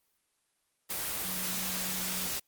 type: tone in noise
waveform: sine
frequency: 185 Hz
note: F#3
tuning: in tune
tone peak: -42 dBFS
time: 1.23-2.3 s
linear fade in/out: 20 ms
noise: white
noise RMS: -34 dBFS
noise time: 0.89-2.4 s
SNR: -11 dB
effects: white hiss -75 dBFS RMS until 2.47 s + Opus 24 kbps